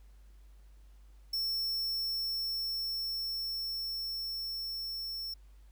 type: tone with level ramp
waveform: square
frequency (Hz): 5400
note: E8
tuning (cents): +41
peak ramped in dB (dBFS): -31 to -37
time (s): 1.33-5.34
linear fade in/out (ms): 5
effects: added 50 Hz sine -53 dBFS peak until 5.71 s + pink hiss -71 dBFS RMS until 5.71 s